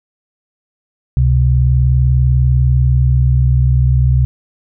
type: tone pair together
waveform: sine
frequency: 68 / 128.25 Hz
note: C#2 / C3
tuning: -33 / -34 cents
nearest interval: major seventh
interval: 1099 cents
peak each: -11 dBFS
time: 1.17-4.25 s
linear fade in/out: 0 ms
effects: none